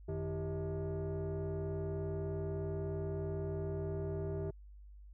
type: tone with frequency modulation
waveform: sine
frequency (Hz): 153.2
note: D#3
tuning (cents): -27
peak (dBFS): -33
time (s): 0.08-4.51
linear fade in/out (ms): 10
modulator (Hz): 243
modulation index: 1.5
effects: tanh soft clip ceiling -34 dBFS + added 50 Hz sine -51 dBFS peak until 5.13 s